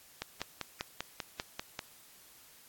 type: click train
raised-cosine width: 0.2 ms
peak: -18 dBFS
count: 9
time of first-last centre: 0.22-1.792 s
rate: 5.09 Hz
effects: white hiss -58 dBFS RMS until 2.68 s + AAC 64 kbps